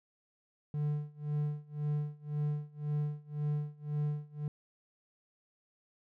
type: tone with tremolo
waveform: triangle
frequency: 148.4 Hz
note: D3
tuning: 18 cents sharp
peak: -27 dBFS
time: 0.74-4.48 s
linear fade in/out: 2 ms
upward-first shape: sine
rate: 1.9 Hz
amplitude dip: 95%
effects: none